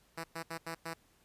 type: tone bursts at uneven times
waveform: 5% pulse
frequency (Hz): 164.81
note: E3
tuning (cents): 0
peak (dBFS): -27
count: 5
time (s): 0.17-0.24 / 0.35-0.43 / 0.5-0.58 / 0.66-0.75 / 0.85-0.94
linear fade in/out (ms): 10
effects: pink hiss -68 dBFS RMS until 1.24 s + resampled to 32000 Hz